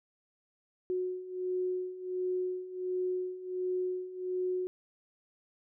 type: beating tone pair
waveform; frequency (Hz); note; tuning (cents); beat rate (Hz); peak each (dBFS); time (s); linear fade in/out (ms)
sine; 365.5 / 366.9; F#4 / F#4; -21 / -15; 1.4; -37 / -33; 0.9-4.67; 0
effects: none